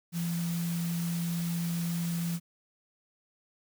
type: tone in noise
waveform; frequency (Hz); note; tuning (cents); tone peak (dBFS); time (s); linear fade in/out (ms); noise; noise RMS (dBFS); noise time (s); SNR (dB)
sine; 170; F3; -46; -29; 0.12-2.4; 50; white; -42; 0.12-2.4; +10
effects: none